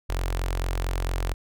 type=tone with notch filter; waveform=sawtooth; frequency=44.42 Hz; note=F1; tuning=30 cents sharp; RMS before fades=-27 dBFS; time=0.09-1.34 s; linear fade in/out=10 ms; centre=190 Hz; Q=0.61; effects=none